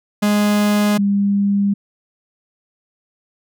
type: tone pair in turn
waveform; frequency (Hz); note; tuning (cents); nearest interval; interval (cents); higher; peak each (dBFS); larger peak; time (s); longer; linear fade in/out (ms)
45% pulse / sine; 207.7 / 200.6; G#3 / G3; 0 / +40; minor second; 60; first; -13; neither; 0.22-0.98 / 0.98-1.74; neither; 10
effects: none